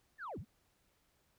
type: linear two-way sweep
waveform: sine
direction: down then up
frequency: 1843 to 69 to 261.4 Hz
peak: -40 dBFS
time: 0.18-0.45 s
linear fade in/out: 50 ms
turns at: 0.39 s
effects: tanh soft clip ceiling -38 dBFS + pink hiss -75 dBFS RMS until 1.38 s